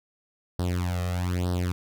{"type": "tone with flanger", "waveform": "sawtooth", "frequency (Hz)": 89.4, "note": "F2", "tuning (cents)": 41, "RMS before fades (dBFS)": -27, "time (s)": [0.59, 1.72], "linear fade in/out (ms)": 0, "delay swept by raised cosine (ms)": [0.21, 1.61], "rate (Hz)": 1.1, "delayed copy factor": 0.9, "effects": []}